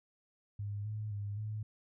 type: tone with pitch steps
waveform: sine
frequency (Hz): 102.3 / 107 / 102 / 107.2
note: G#2 / A2 / G#2 / A2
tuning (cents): -26 / -48 / -31 / -45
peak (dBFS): -36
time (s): 0.59-1.63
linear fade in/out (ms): 5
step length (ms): 260
effects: none